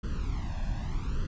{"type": "noise with flanger", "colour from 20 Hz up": "brown", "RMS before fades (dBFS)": -31, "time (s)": [0.03, 1.27], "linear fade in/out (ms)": 10, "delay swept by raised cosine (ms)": [0.65, 1.18], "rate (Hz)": 0.81, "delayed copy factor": 1, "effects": ["resampled to 16000 Hz"]}